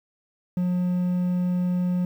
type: tone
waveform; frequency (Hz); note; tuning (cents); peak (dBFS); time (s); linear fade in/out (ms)
triangle; 179.4; F3; +47; -19; 0.57-2.05; 2
effects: 9-bit